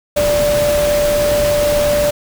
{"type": "tone in noise", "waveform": "sine", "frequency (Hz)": 587.3, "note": "D5", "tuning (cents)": 0, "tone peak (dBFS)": -12, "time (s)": [0.16, 2.11], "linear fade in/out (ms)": 10, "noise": "pink", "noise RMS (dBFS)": -21, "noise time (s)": [0.16, 2.11], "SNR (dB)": 6, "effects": []}